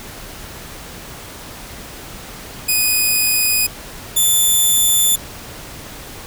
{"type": "tone pair in turn", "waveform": "5% pulse", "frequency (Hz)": [2489, 3520], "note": ["D#7", "A7"], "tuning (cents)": [0, 0], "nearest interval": "tritone", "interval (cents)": 600, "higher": "second", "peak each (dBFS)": -4, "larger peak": "neither", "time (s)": [[2.68, 3.67], [4.16, 5.16]], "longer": "second", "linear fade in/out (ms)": 10, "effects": ["pink hiss -34 dBFS RMS until 6.26 s"]}